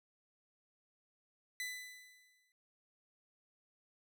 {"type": "tone with exponential decay", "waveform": "sawtooth", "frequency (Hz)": 1999, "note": "B6", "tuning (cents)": 20, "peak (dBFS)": -34, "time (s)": [1.6, 2.52], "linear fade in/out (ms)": 1, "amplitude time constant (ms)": 200, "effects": []}